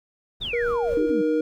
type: noise with tremolo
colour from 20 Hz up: brown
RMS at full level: -35 dBFS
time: 0.4-1.11 s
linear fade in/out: 10 ms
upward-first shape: triangle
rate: 4.3 Hz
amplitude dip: 95%
type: exponential sweep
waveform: sine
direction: down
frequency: 3775 to 182.1 Hz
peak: -27 dBFS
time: 0.41-1.22 s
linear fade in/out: 10 ms
type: tone with pitch glide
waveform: triangle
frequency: 476 to 472.7 Hz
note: A#4 to A#4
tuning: +36 to +24 cents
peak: -20 dBFS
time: 0.53-1.41 s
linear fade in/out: 5 ms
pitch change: -12 cents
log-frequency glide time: 0.64-0.84 s
type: tone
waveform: sine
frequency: 308 Hz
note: D#4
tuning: 17 cents flat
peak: -22 dBFS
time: 0.97-1.41 s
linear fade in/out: 2 ms
effects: none

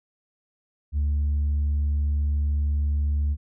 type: tone with tanh clipping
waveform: sine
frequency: 73 Hz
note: D2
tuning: 10 cents flat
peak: -21 dBFS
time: 0.92-3.37 s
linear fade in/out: 50 ms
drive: 1 dB
effects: none

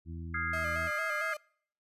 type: harmonic tone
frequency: 83.1 Hz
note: E2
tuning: 15 cents sharp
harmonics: 1 / 2 / 3 / 4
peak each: -39 / -45 / -49 / -51 dBFS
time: 0.05-0.91 s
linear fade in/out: 50 ms
type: chord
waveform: sine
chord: F minor seventh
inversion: third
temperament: equal with one note detuned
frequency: 1244.5 / 1396.9 / 1648.8 / 2093 Hz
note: Eb6 / F6 / Ab6 / C7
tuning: 0 / 0 / -13 / 0 cents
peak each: -39 / -38 / -36 / -36 dBFS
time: 0.34-1.34 s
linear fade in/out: 5 ms
type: tone with vibrato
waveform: 35% pulse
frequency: 622.3 Hz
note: D#5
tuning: in tune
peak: -36 dBFS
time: 0.53-1.37 s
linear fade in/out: 5 ms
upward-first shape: square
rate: 4.4 Hz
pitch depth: 52 cents each way
effects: noise-tail reverb RT60 0.6 s tail -26 dB re dry + resampled to 32000 Hz

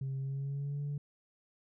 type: tone with pitch glide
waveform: sine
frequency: 134.6 to 144.26 Hz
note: C3 to D3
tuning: +49 to -31 cents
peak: -32 dBFS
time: 0.01-0.98 s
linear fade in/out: 5 ms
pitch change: +120 cents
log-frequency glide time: 0.18-0.82 s
effects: tanh soft clip ceiling -32 dBFS

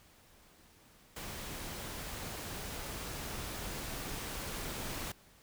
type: noise with level ramp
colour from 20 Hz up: pink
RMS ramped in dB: -43 to -40 dBFS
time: 1.16-5.12 s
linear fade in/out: 5 ms
effects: pink hiss -62 dBFS RMS until 5.42 s

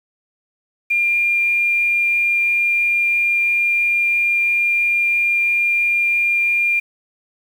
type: tone with quantisation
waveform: sine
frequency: 2399 Hz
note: D7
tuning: 36 cents sharp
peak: -14 dBFS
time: 0.9-6.8 s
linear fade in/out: 10 ms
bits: 7
effects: none

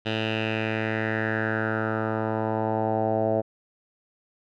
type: tone with low-pass filter sweep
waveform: 10% pulse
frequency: 110 Hz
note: A2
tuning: in tune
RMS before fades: -26 dBFS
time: 0.05-3.42 s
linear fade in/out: 20 ms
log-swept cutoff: 3200 to 640 Hz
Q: 4.1
effects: none

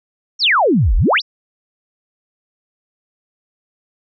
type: exponential two-way sweep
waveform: sine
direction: down then up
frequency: 5900 to 35.7 to 5900 Hz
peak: -10 dBFS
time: 0.39-1.22 s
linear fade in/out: 50 ms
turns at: 0.96 s
effects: none

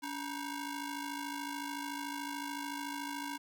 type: ring-modulated tone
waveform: sawtooth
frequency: 622.3 Hz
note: D#5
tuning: in tune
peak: -31 dBFS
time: 0.02-3.38 s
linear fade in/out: 20 ms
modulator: 338 Hz
effects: none

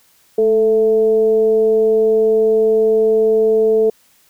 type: tone with frequency modulation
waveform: sine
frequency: 440 Hz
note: A4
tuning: in tune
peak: -10 dBFS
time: 0.38-3.9 s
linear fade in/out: 5 ms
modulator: 225 Hz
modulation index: 0.35
effects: white hiss -54 dBFS RMS until 4.29 s

